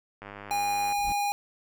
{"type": "click train", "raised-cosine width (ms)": 0.5, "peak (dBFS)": -26, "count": 72, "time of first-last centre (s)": [0.22, 0.923], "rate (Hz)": 101}
{"type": "tone", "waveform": "square", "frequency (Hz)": 816, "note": "G#5", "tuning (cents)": -31, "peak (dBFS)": -26, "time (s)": [0.51, 1.32], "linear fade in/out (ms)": 0}
{"type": "noise with exponential growth", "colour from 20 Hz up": "brown", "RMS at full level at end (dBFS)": -35, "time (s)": [0.8, 1.12], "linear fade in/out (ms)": 0, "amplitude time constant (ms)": 68}
{"effects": []}